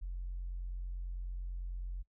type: tone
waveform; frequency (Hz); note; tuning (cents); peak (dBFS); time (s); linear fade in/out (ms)
sine; 44.54; F1; +35; -36; 0.01-2.03; 20
effects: noise-tail reverb RT60 0.1 s tail -25 dB re dry + tanh soft clip ceiling -33 dBFS